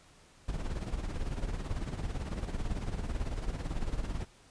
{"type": "noise with tremolo", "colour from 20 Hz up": "brown", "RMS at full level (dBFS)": -32, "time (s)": [0.48, 4.25], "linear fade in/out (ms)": 5, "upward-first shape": "sine", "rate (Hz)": 18, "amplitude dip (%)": 65, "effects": ["pink hiss -60 dBFS RMS until 4.5 s", "resampled to 22050 Hz"]}